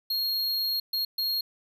square tone bursts at uneven times, 4268 Hz, C8, 34 cents sharp, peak -26 dBFS, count 3, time 0.1-0.8 / 0.93-1.05 / 1.18-1.41 s, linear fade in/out 5 ms, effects none

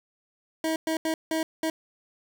25% pulse tone bursts at uneven times, 320 Hz, D#4, 49 cents sharp, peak -21 dBFS, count 5, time 0.64-0.76 / 0.87-0.97 / 1.05-1.14 / 1.31-1.43 / 1.63-1.7 s, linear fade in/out 2 ms, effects none

